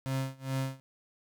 35% pulse tone with tremolo, 133.4 Hz, C3, 34 cents sharp, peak -27 dBFS, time 0.06-0.8 s, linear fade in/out 0 ms, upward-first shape sine, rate 2.4 Hz, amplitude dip 95%, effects none

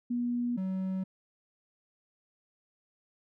sine / triangle tone pair in turn, 241.7 / 188.67 Hz, B3 / F#3, -37 / +34 cents, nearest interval major third, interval 429 cents, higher first, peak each -28 dBFS, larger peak neither, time 0.1-0.57 / 0.57-1.04 s, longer neither, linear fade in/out 10 ms, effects none

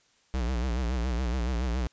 square tone with vibrato, 61.2 Hz, B1, 15 cents flat, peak -27 dBFS, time 0.34-1.87 s, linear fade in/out 0 ms, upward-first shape sine, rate 7.1 Hz, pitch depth 130 cents each way, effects white hiss -65 dBFS RMS until 1.92 s + resampled to 16000 Hz

